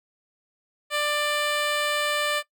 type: tone with notch filter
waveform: 10% pulse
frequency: 592 Hz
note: D5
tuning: 14 cents sharp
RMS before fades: -25 dBFS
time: 0.9-2.43 s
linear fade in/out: 50 ms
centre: 12000 Hz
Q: 1.1
effects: noise-tail reverb RT60 0.1 s tail -19 dB re dry